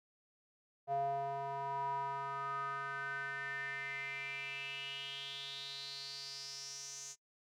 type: tone with band-pass filter sweep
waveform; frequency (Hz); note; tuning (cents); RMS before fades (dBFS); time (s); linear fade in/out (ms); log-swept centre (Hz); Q
square; 138.59; C#3; 0; -42; 0.87-7.16; 50; 670 to 6600; 6.7
effects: noise-tail reverb RT60 0.1 s tail -21 dB re dry